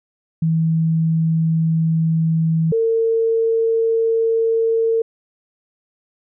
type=tone pair in turn; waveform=sine; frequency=162 / 453.2 Hz; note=E3 / A#4; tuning=-30 / -49 cents; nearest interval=octave + tritone; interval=1781 cents; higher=second; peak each=-14 dBFS; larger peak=neither; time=0.42-2.72 / 2.72-5.02 s; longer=neither; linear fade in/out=5 ms; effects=none